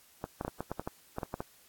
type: clicks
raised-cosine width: 1 ms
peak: -20 dBFS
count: 12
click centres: 0.241 / 0.411 / 0.449 / 0.48 / 0.606 / 0.716 / 0.796 / 0.875 / 1.184 / 1.232 / 1.341 / 1.405 s
effects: white hiss -61 dBFS RMS until 1.68 s + AAC 64 kbps